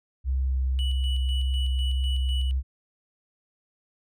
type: tone with vibrato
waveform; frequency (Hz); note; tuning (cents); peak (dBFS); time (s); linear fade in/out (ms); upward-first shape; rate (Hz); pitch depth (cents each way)
sine; 65.41; C2; 0; -22; 0.24-2.63; 50; sine; 1.8; 10
type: tone with tremolo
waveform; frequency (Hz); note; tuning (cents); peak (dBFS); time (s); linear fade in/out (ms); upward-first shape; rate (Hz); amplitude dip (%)
triangle; 2950; F#7; -6; -31; 0.79-2.51; 0; square; 4; 50
effects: none